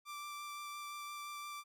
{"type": "tone with vibrato", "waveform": "sawtooth", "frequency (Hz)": 1174.7, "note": "D6", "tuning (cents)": 0, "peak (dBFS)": -40, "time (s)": [0.05, 1.64], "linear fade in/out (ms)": 50, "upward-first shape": "sine", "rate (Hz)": 5.8, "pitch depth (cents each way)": 9, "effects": []}